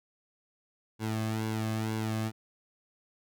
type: tone with flanger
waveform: sawtooth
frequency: 110 Hz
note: A2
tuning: in tune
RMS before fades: -32 dBFS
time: 0.99-2.32 s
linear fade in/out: 50 ms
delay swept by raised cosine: 1.6 to 2.14 ms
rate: 2.1 Hz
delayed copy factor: -0.7
effects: none